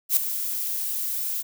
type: noise with ADSR envelope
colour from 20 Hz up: violet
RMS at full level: -17 dBFS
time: 0.09-1.43 s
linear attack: 77 ms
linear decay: 6 ms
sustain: -11 dB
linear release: 25 ms
effects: none